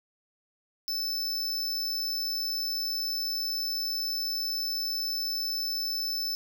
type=tone; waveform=square; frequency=5274 Hz; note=E8; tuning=in tune; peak=-29 dBFS; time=0.88-6.35 s; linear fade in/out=0 ms; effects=none